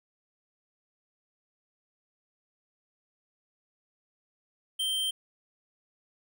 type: tone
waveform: square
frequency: 3136 Hz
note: G7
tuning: in tune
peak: -28 dBFS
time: 4.79-5.11 s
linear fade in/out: 10 ms
effects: none